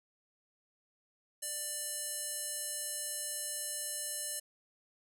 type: tone with band-pass filter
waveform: square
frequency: 592 Hz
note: D5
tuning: 14 cents sharp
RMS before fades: -39 dBFS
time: 1.42-4.4 s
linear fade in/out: 10 ms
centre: 9500 Hz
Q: 2.7
effects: none